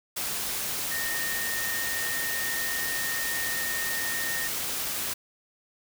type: tone in noise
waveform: sine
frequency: 1841 Hz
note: A#6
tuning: 22 cents flat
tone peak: -31 dBFS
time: 0.91-4.48 s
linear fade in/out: 10 ms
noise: white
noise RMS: -31 dBFS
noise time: 0.16-5.14 s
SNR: -3 dB
effects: none